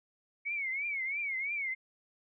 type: tone with vibrato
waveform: sine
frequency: 2215 Hz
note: C#7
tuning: 2 cents flat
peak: -32 dBFS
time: 0.45-1.75 s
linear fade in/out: 20 ms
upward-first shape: triangle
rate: 3 Hz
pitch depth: 150 cents each way
effects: none